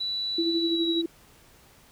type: tone with pitch glide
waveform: sine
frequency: 3951 to 3888 Hz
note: B7 to B7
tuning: 0 to -28 cents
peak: -27 dBFS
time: 0-1.02 s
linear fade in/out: 10 ms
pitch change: -28 cents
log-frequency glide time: 0.54-0.85 s
type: tone with tremolo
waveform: sine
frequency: 333 Hz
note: E4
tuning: 18 cents sharp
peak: -22 dBFS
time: 0.38-1.06 s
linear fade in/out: 5 ms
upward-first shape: sine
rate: 12 Hz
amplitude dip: 50%
effects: pink hiss -56 dBFS RMS until 1.91 s